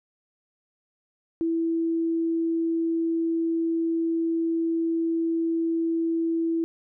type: tone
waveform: sine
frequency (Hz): 330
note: E4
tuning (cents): +2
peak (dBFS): -22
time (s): 1.41-6.64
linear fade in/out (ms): 0
effects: none